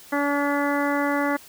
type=harmonic tone; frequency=286 Hz; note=D4; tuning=46 cents flat; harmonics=1 / 2 / 3 / 4 / 5 / 6 / 7; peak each=-24 / -27 / -29 / -30 / -31 / -32 / -32 dBFS; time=0.12-1.37 s; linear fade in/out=10 ms; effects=white hiss -47 dBFS RMS until 1.48 s